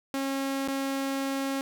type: tone with dropouts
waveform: sawtooth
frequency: 272.1 Hz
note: C#4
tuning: 32 cents flat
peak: -24 dBFS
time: 0.14-1.61 s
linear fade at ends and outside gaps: 0 ms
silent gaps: 0.676-0.684 s
effects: none